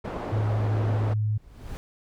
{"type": "low-pass noise", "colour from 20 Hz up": "white", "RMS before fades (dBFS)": -33, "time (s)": [0.04, 1.14], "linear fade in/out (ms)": 10, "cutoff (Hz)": 670, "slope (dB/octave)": 12}
{"type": "tone", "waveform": "sine", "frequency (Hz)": 106.8, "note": "G#2", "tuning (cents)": 49, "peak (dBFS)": -22, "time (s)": [0.32, 1.38], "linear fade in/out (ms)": 10}
{"type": "noise with exponential growth", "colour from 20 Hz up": "brown", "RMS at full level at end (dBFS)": -31, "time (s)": [1.17, 1.77], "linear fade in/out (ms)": 0, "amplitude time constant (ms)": 130}
{"effects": []}